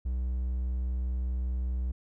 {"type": "tone", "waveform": "triangle", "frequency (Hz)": 62.5, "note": "B1", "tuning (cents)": 21, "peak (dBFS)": -26, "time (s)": [0.05, 1.92], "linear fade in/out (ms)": 10, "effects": []}